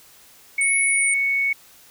sine tone, 2217 Hz, C#7, in tune, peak -18 dBFS, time 0.58-1.53 s, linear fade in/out 5 ms
sine exponential two-way sweep, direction up then down, 8870 to 10548 to 8870 Hz, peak -21 dBFS, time 0.61-1.14 s, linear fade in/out 2 ms, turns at 0.73 s
effects white hiss -50 dBFS RMS until 1.9 s

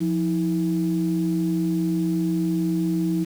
sine tone pair together, 174.61 / 322.5 Hz, F3 / E4, 0 / -38 cents, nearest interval major seventh, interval 1062 cents, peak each -22 dBFS, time 0-3.25 s, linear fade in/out 20 ms, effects tanh soft clip ceiling -13 dBFS + 7-bit

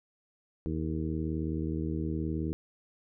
harmonic tone with a mistuned harmonic, 79.1 Hz, D#2, 29 cents sharp, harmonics 1 / 2 / 3 / 4 / 5 / 6, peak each -35 / -35 / -38 / -35 / -42 / -45 dBFS, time 0.66-2.53 s, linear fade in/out 0 ms, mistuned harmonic 6, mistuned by -51 cents, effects none

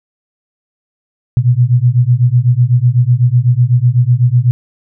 sine beating tone pair, 118.9 / 126.9 Hz, A#2 / B2, +35 / +47 cents, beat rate 8 Hz, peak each -10 dBFS, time 1.37-4.51 s, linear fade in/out 0 ms, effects none

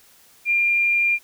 sine tone, 2396 Hz, D7, 34 cents sharp, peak -16 dBFS, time 0.45-1.19 s, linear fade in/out 50 ms, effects white hiss -53 dBFS RMS until 1.23 s

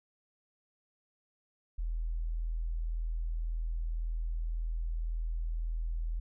sine tone, 40.93 Hz, E1, 12 cents flat, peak -31 dBFS, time 1.78-6.2 s, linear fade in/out 10 ms, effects none

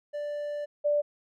triangle / sine tone pair in turn, 587.3 / 587.3 Hz, D5 / D5, 0 / 0 cents, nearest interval unison, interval 0 cents, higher neither, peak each -29 / -22 dBFS, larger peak second, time 0.13-0.66 / 0.84-1.02 s, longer first, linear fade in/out 20 ms, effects none

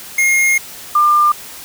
square / sine tone pair in turn, 2142 / 1197 Hz, C7 / D6, +40 / +33 cents, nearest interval minor seventh, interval 1007 cents, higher first, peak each -11 / -8 dBFS, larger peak second, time 0.18-0.58 / 0.95-1.32 s, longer first, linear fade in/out 5 ms, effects white hiss -33 dBFS RMS until 1.64 s

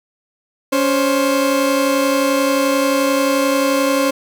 30% pulse tone pair together, 280 / 528.6 Hz, C#4 / C5, +18 / +18 cents, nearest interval major seventh, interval 1100 cents, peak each -14 dBFS, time 0.72-4.11 s, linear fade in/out 10 ms, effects none

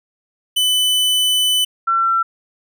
45% pulse / sine tone pair in turn, 3000 / 1349.5 Hz, F#7 / E6, +23 / +40 cents, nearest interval octave + major second, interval 1383 cents, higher first, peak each -13 dBFS, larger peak neither, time 0.56-1.65 / 1.87-2.23 s, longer first, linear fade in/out 10 ms, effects none

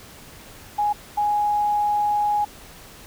sine tone pair in turn, 831 / 831 Hz, G#5 / G#5, +1 / +1 cents, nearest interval unison, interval 0 cents, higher neither, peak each -18 dBFS, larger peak neither, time 0.78-0.93 / 1.17-2.45 s, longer second, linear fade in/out 10 ms, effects pink hiss -44 dBFS RMS until 3.06 s

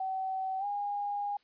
sine tone with pitch glide, 761 to 815.6 Hz, F#5 to G#5, +48 to -32 cents, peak -31 dBFS, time 0-1.37 s, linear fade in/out 5 ms, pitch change +120 cents, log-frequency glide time 0.59-0.65 s, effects white hiss -69 dBFS RMS until 1.43 s + resampled to 11025 Hz

